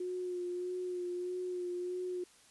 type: tone with vibrato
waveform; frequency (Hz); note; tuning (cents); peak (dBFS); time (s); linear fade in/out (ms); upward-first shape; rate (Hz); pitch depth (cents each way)
sine; 359.7; F#4; -49; -35; 0-2.24; 5; sine; 1.6; 24
effects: white hiss -62 dBFS RMS until 2.5 s + resampled to 24000 Hz